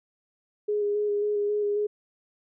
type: tone with vibrato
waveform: sine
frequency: 414.1 Hz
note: G#4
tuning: 5 cents flat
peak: -23 dBFS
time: 0.68-1.87 s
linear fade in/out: 10 ms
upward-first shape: square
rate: 3.7 Hz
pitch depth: 15 cents each way
effects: none